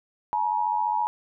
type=tone pair together; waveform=sine; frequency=856.3 / 951 Hz; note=A5 / A#5; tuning=-47 / +34 cents; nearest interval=major second; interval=181 cents; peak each=-25 dBFS; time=0.33-1.07 s; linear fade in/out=0 ms; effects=none